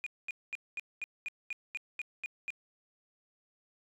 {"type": "tone bursts", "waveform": "sine", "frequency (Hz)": 2446, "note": "D#7", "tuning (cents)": -30, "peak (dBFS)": -33, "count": 11, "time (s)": [0.04, 2.504], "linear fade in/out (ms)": 0, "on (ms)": 24, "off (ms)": 220, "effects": ["tanh soft clip ceiling -31 dBFS"]}